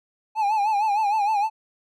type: tone with vibrato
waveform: triangle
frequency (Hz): 841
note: G#5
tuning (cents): +22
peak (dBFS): -17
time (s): 0.35-1.5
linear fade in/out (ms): 50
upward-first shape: sine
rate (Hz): 6.5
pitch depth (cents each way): 92
effects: none